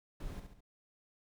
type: noise with echo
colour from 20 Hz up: brown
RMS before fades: -41 dBFS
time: 0.2-0.4 s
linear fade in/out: 5 ms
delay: 69 ms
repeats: 3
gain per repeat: -6 dB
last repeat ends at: 0.607 s
effects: none